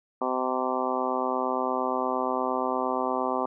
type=harmonic tone; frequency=128.6 Hz; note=C3; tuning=30 cents flat; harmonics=2 / 3 / 4 / 5 / 6 / 7 / 8 / 9; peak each=-33 / -33 / -33 / -33 / -33 / -33 / -33 / -33 dBFS; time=0.21-3.46 s; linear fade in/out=5 ms; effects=none